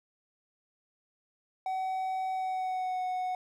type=tone with pitch glide; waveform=triangle; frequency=755 to 736.9 Hz; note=F#5 to F#5; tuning=+35 to -7 cents; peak=-28 dBFS; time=1.66-3.35 s; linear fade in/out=2 ms; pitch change=-42 cents; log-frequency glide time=2.32-3.03 s; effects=none